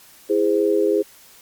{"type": "chord", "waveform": "sine", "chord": "E augmented", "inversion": "none", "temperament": "just", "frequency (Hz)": [329.6, 412, 515], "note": ["E4", "G#4", "B#4"], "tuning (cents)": [0, -14, -28], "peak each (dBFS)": [-21, -17, -22], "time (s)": [0.29, 1.03], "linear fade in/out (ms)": 20, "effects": ["white hiss -48 dBFS RMS until 1.41 s", "MP3 96 kbps"]}